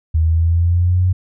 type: exponential sweep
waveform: sine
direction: up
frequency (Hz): 79.1 to 92.5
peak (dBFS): -11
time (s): 0.14-1.13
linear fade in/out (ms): 10
effects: none